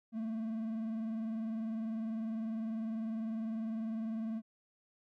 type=tone with vibrato; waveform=triangle; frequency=222.9 Hz; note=A3; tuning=23 cents sharp; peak=-33 dBFS; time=0.12-4.42 s; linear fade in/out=50 ms; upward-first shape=sine; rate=20 Hz; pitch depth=54 cents each way; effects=none